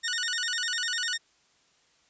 15% pulse tone with vibrato, 1646 Hz, G#6, 16 cents flat, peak -21 dBFS, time 0.03-1.18 s, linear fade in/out 20 ms, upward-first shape square, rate 10 Hz, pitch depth 190 cents each way, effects white hiss -65 dBFS RMS until 2.09 s + resampled to 16000 Hz

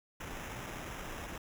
pink noise with sample-and-hold, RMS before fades -43 dBFS, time 0.2-1.38 s, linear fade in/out 5 ms, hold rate 4410 Hz, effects none

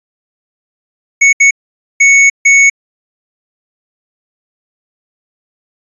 square tone bursts at uneven times, 2217 Hz, C#7, in tune, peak -4 dBFS, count 4, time 1.21-1.33 / 1.4-1.51 / 2-2.3 / 2.45-2.7 s, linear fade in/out 10 ms, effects resampled to 22050 Hz

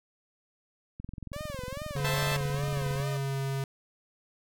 click train, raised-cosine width 5 ms, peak -27 dBFS, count 45, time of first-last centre 1-3 s, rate 22 Hz
sawtooth tone with vibrato, 554.4 Hz, C#5, in tune, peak -34 dBFS, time 1.33-3.17 s, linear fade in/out 2 ms, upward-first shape sine, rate 2.4 Hz, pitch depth 180 cents each way
square tone with pitch glide, 142.2 to 136.25 Hz, C#3 to C#3, +45 to -29 cents, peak -30 dBFS, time 1.96-3.64 s, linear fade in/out 2 ms, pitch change -74 cents, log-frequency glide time 2.52-3.38 s
10% pulse chord, A minor, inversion first, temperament equal, 523.3 / 659.3 / 880 Hz, C5 / E5 / A5, 0 / 0 / 0 cents, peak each -26 dBFS, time 2.04-2.37 s, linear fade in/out 10 ms
effects none

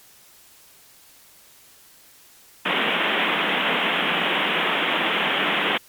white band-pass noise, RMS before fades -22 dBFS, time 2.65-5.78 s, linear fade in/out 10 ms, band 160 to 3400 Hz, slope 96 dB/octave, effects white hiss -51 dBFS RMS until 5.88 s + MP3 96 kbps

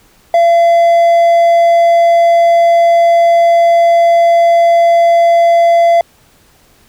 triangle tone, 680 Hz, F5, 46 cents flat, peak -3 dBFS, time 0.34-6.01 s, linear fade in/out 2 ms, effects pink hiss -48 dBFS RMS until 6.88 s

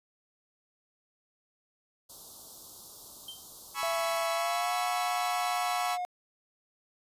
white band-stop noise, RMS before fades -48 dBFS, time 2.09-4.24 s, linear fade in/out 10 ms, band 1200 to 3600 Hz, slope 48 dB/octave
triangle tone with exponential decay, 3136 Hz, G7, in tune, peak -36 dBFS, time 3.28-3.49 s, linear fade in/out 5 ms, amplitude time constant 44 ms
sawtooth chord, C# minor seventh, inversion second, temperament equal with one note detuned, 836.9 / 987.8 / 1108.7 / 1318.5 Hz, G#5 / B5 / C#6 / E6, +13 / 0 / 0 / 0 cents, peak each -35 / -34 / -31 / -33 dBFS, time 3.74-5.98 s, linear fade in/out 50 ms
triangle tone with pitch glide, 671 to 719.2 Hz, E5 to F#5, +31 to -49 cents, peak -29 dBFS, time 3.83-6.05 s, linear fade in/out 0 ms, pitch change +120 cents, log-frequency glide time 4.32-4.74 s
effects resampled to 32000 Hz

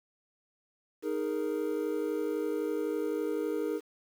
triangle chord, D# suspended fourth, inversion none, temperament just, 311.1 / 414.8 / 466.7 Hz, D#4 / G#4 / A#4, 0 / -2 / +2 cents, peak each -32 dBFS, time 1.02-3.81 s, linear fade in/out 50 ms, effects 9-bit

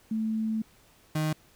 sine / 35% pulse tone pair in turn, 220 / 155.11 Hz, A3 / D#3, 0 / -5 cents, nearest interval tritone, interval 605 cents, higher first, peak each -26 / -24 dBFS, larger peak second, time 0.11-0.62 / 1.15-1.33 s, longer first, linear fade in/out 5 ms, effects pink hiss -60 dBFS RMS until 1.55 s

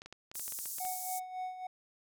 clicks, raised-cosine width 0.2 ms, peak -30 dBFS, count 12, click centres 0.019 / 0.06 / 0.126 / 0.315 / 0.355 / 0.396 / 0.48 / 0.523 / 0.589 / 0.657 / 0.784 / 0.851 s
white band-pass noise, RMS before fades -41 dBFS, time 0.34-1.2 s, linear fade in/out 20 ms, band 6200 to 16000 Hz, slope 24 dB/octave
triangle tone with tremolo, 740 Hz, F#5, in tune, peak -33 dBFS, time 0.8-1.67 s, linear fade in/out 5 ms, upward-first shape sine, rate 3.6 Hz, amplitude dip 65%
effects none

